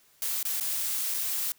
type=noise with dropouts; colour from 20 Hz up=blue; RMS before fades=-30 dBFS; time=0.22-1.52 s; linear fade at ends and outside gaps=1 ms; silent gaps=0.429-0.452 / 0.6-0.608 / 1.14-1.143 s; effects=white hiss -62 dBFS RMS until 1.58 s